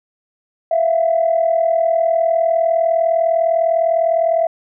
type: tone pair together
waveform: sine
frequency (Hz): 658.6 / 698.5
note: E5 / F5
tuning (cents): -2 / 0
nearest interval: minor second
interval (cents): 102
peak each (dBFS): -13 / -18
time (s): 0.71-4.47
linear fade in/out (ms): 5
effects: tanh soft clip ceiling -6 dBFS